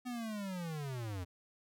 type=linear sweep; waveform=square; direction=down; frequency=252.3 to 85 Hz; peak=-39 dBFS; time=0.05-1.25 s; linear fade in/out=20 ms; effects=none